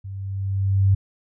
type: tone with level ramp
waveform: sine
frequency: 97.4 Hz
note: G2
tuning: 11 cents flat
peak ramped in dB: -31 to -12 dBFS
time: 0.04-0.95 s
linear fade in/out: 10 ms
effects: none